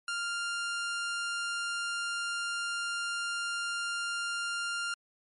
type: tone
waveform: sawtooth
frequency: 1396.9 Hz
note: F6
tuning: in tune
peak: -28 dBFS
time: 0.08-4.94 s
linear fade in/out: 2 ms
effects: MP3 48 kbps